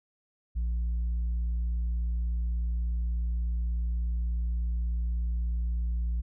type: tone with tanh clipping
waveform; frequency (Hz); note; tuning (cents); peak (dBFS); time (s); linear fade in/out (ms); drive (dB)
sine; 58.27; A#1; 0; -27; 0.55-6.22; 20; 2
effects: none